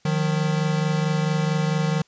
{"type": "tone pair together", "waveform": "square", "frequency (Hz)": [154.5, 179], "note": ["D#3", "F3"], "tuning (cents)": [-12, 43], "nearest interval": "minor third", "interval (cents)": 255, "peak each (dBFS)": [-22, -26], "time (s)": [0.05, 2.02], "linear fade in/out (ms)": 5, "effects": ["white hiss -61 dBFS RMS until 2.07 s", "resampled to 16000 Hz"]}